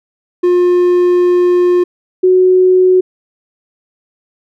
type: tone pair in turn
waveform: triangle / sine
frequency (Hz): 356.1 / 369.1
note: F4 / F#4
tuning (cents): +34 / -4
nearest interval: minor second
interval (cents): 62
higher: second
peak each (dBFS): -5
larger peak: neither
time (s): 0.43-1.84 / 2.23-3.01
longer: first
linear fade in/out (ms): 10
effects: none